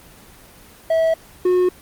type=tone pair in turn; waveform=triangle; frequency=650 / 362.7 Hz; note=E5 / F#4; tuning=-24 / -34 cents; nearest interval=minor seventh; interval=1010 cents; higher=first; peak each=-12 / -11 dBFS; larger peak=second; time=0.9-1.14 / 1.45-1.69 s; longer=neither; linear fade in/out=5 ms; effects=pink hiss -45 dBFS RMS until 1.81 s + Opus 24 kbps